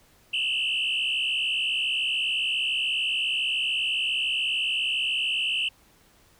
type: tone with frequency modulation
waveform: sine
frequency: 2840 Hz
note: F7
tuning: 28 cents sharp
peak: -22 dBFS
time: 0.33-5.69 s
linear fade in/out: 10 ms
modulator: 67.1 Hz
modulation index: 3.2
effects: tanh soft clip ceiling -21 dBFS + pink hiss -59 dBFS RMS until 6.39 s